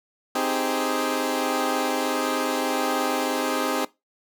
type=chord; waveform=15% pulse; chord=Ab major seventh; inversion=first; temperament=equal; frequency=261.6 / 311.1 / 392 / 415.3 Hz; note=C4 / Eb4 / G4 / Ab4; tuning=0 / 0 / 0 / 0 cents; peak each=-20 / -22 / -26 / -23 dBFS; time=0.35-3.85 s; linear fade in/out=5 ms; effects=noise-tail reverb RT60 0.2 s tail -19 dB re dry